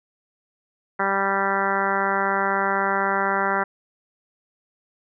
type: harmonic tone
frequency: 196 Hz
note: G3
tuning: in tune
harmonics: 1 / 2 / 3 / 4 / 5 / 6 / 7 / 8 / 9 / 10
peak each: -32 / -29 / -30 / -27 / -27 / -31 / -26 / -29 / -31 / -32 dBFS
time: 0.99-3.64 s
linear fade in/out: 10 ms
effects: none